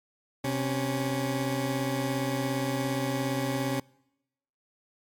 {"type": "tone pair together", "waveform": "20% pulse", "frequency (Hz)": [129.95, 277.2], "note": ["C3", "C#4"], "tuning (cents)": [-11, 0], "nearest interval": "octave + minor second", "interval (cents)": 1311, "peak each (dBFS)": -25, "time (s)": [0.44, 3.8], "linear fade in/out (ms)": 5, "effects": ["noise-tail reverb RT60 0.9 s tail -26 dB re dry", "MP3 96 kbps"]}